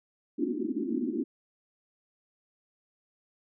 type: band-pass noise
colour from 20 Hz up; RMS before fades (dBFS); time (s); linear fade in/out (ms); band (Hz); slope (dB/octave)
white; -31; 0.38-1.24; 10; 210 to 370; 96
effects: none